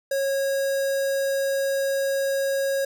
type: tone with notch filter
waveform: square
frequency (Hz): 547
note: C#5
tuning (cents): -23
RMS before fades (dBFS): -24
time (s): 0.11-2.85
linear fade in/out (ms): 5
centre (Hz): 2900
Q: 1.6
effects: none